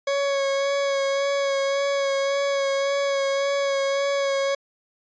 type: tone with vibrato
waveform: 40% pulse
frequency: 554.4 Hz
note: C#5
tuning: in tune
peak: -20 dBFS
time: 0.07-4.55 s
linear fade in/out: 5 ms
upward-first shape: sine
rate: 1.8 Hz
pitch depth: 19 cents each way
effects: resampled to 16000 Hz